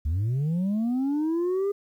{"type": "linear sweep", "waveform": "sine", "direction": "up", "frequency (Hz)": [69.3, 408.4], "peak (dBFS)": -20, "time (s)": [0.05, 1.72], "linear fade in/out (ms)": 10, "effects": ["tanh soft clip ceiling -22 dBFS", "10-bit"]}